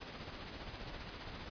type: noise with tremolo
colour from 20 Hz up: pink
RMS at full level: -45 dBFS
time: 0-1.5 s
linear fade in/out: 20 ms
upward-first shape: sine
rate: 15 Hz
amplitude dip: 40%
effects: resampled to 11025 Hz